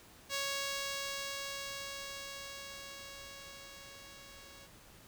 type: tone with level ramp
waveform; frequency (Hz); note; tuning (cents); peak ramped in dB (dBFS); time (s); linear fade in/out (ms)
5% pulse; 554.4; C#5; 0; -22 to -43; 0.29-4.69; 50
effects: pink hiss -58 dBFS RMS until 5.07 s